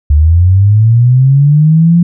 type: linear sweep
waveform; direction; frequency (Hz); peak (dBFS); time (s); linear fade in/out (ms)
sine; up; 71 to 174.61; -3; 0.1-2.03; 5
effects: none